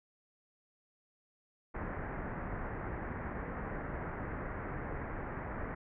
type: low-pass noise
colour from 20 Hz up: pink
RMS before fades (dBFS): -40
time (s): 1.74-5.75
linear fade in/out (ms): 10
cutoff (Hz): 2000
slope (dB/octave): 48
effects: none